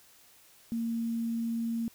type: tone with quantisation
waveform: sine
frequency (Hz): 230.2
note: A#3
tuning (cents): -22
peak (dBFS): -29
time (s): 0.72-1.88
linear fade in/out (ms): 0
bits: 9
effects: white hiss -59 dBFS RMS until 1.94 s

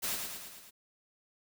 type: noise with echo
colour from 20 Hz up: white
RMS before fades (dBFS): -34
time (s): 0.02-0.16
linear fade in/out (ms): 20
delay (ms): 110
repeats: 5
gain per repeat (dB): -4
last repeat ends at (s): 0.71
effects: none

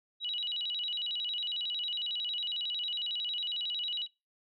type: tone with vibrato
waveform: sine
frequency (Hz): 3366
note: G#7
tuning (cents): +23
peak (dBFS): -32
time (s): 0.2-4.08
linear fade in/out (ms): 50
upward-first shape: square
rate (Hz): 11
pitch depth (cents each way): 240
effects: noise-tail reverb RT60 0.3 s tail -25 dB re dry

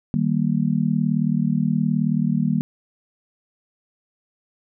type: chord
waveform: sine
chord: Eb major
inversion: none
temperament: just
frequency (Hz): 155.56 / 194.45 / 233.3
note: Eb3 / G3 / Bb3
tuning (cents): 0 / -14 / +2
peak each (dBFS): -22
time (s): 0.14-2.61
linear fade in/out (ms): 0
effects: none

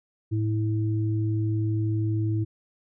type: tone pair together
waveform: sine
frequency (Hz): 108.44 / 325.3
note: A2 / E4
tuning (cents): -25 / -23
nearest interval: octave + perfect fifth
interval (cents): 1902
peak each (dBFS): -23 / -30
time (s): 0.31-2.45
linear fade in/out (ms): 20
effects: none

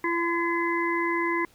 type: harmonic tone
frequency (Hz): 339.8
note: F4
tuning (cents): -47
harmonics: 1 / 3 / 5 / 6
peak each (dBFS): -27 / -28 / -35 / -29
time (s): 0.04-1.45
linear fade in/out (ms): 2
effects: pink hiss -59 dBFS RMS until 1.54 s

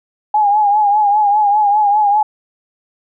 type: tone with vibrato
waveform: sine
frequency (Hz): 830.6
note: G#5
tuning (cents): 0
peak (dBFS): -9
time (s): 0.34-2.23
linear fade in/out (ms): 5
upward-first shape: triangle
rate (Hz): 5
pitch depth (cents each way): 71
effects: none

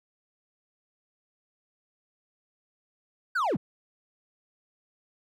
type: linear sweep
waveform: triangle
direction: down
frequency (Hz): 1589 to 103.6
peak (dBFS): -22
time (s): 3.35-3.57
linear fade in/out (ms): 10
effects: none

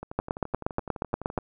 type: two click trains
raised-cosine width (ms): 1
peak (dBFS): -22 / -11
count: 17 / 11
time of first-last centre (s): 0.03-1.386 / 0.19-1.378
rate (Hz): 11.8 / 8.42
effects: none

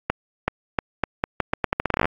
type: accelerating click train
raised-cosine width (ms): 0.5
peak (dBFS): -4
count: 19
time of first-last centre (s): 0.1-2.055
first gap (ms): 380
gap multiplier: 0.81
effects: AAC 64 kbps

